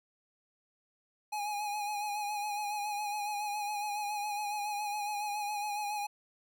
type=tone with vibrato; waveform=square; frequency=830.6 Hz; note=G#5; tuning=in tune; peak=-34 dBFS; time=1.32-6.07 s; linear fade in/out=10 ms; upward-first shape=sine; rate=7.2 Hz; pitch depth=38 cents each way; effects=none